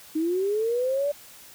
sine linear sweep, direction up, 306 to 587.3 Hz, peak -22 dBFS, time 0.15-1.12 s, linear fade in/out 10 ms, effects white hiss -48 dBFS RMS until 1.54 s

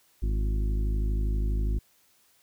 harmonic tone with a mistuned harmonic, 52.4 Hz, G#1, 16 cents sharp, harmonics 1 / 2 / 3 / 4 / 5 / 6 / 7, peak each -24 / -36 / -42 / -41 / -43 / -49 / -44 dBFS, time 0.22-1.79 s, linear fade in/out 10 ms, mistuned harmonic 7, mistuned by -53 cents, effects white hiss -64 dBFS RMS until 2.42 s

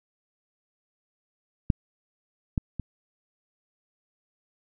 clicks, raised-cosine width 5 ms, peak -7 / -12 / -19 dBFS, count 3, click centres 1.702 / 2.578 / 2.797 s, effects none

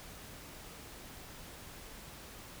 silence, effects pink hiss -50 dBFS RMS until 2.6 s

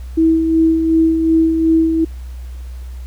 sine tone with tremolo, 324 Hz, E4, 30 cents flat, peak -8 dBFS, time 0.17-2.05 s, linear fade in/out 10 ms, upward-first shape sine, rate 2.7 Hz, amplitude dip 45%, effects added 62 Hz sine -26 dBFS peak until 3.06 s + pink hiss -48 dBFS RMS until 3.06 s

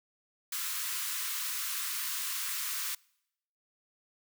white high-pass noise, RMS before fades -35 dBFS, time 0.52-2.95 s, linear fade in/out 5 ms, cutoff 1000 Hz, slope 96 dB/octave, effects noise-tail reverb RT60 0.8 s tail -26 dB re dry

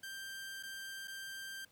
sawtooth tone with dropouts, 1577 Hz, G6, 10 cents sharp, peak -40 dBFS, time 0.03-1.65 s, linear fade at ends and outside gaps 5 ms, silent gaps 0.628-0.633 / 1.075-1.079 s, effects pink hiss -68 dBFS RMS until 1.71 s + high-pass 80 Hz 12 dB/octave

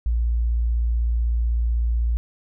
sine tone, 58 Hz, A#1, 8 cents flat, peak -18 dBFS, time 0.06-2.17 s, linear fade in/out 0 ms, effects none

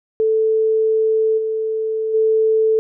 sine tone with level steps, 440 Hz, A4, in tune, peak -13 / -18 / -12 dBFS, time 0.2-2.79 s, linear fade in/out 0 ms, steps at 1.37 / 2.13 s, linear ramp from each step 20 ms, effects none

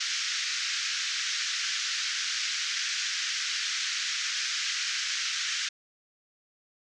white band-pass noise, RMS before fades -31 dBFS, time 0-5.69 s, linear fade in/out 10 ms, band 1400 to 6400 Hz, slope 48 dB/octave, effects none

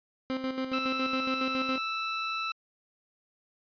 30% pulse tone with tremolo, 261.6 Hz, C4, in tune, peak -26 dBFS, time 0.3-1.78 s, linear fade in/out 0 ms, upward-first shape square, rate 7.2 Hz, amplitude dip 55%
20% pulse tone, 1318.5 Hz, E6, in tune, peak -25 dBFS, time 0.73-2.52 s, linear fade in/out 5 ms
effects resampled to 11025 Hz

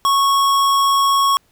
sine tone with hard clipping, 1104 Hz, C#6, 7 cents flat, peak -14 dBFS, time 0.05-1.37 s, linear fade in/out 0 ms, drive 18 dB, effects pink hiss -59 dBFS RMS until 1.51 s

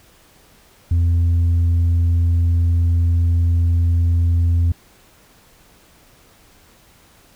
sine tone, 85 Hz, F2, 46 cents flat, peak -10 dBFS, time 0.91-4.72 s, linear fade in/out 5 ms, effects tanh soft clip ceiling -12 dBFS + pink hiss -51 dBFS RMS until 7.35 s

